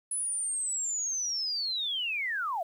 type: linear sweep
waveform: sine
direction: down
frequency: 10170 to 630 Hz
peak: -29 dBFS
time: 0.11-2.63 s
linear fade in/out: 5 ms
effects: 10-bit